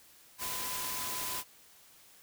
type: tone in noise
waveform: sine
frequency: 1009 Hz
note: B5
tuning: 37 cents sharp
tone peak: -43 dBFS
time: 0.38-1.44 s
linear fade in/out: 50 ms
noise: white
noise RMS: -37 dBFS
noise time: 0.38-1.44 s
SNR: -9 dB
effects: white hiss -59 dBFS RMS until 2.22 s